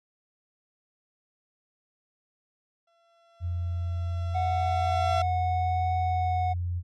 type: tone with exponential growth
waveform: 30% pulse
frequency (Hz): 676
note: E5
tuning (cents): +43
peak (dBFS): -23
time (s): 2.87-5.22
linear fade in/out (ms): 5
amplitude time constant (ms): 510
type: tone with pitch glide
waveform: sine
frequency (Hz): 87.3 to 88.06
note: F2 to F2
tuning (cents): 0 to +15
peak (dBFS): -27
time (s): 3.4-6.83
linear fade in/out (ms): 50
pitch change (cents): +15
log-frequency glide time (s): 6.35-6.45
type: tone with vibrato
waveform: triangle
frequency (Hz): 735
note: F#5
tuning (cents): -12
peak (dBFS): -24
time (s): 4.34-6.54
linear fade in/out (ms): 20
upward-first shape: triangle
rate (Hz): 0.78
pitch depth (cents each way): 10
effects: low-pass 5000 Hz 12 dB/octave